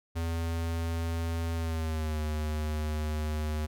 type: tone with pitch glide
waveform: square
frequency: 83 to 76.55 Hz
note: E2 to D#2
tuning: +12 to -28 cents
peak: -30 dBFS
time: 0.15-3.67 s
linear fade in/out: 20 ms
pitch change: -140 cents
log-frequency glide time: 1.54-2.21 s
effects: none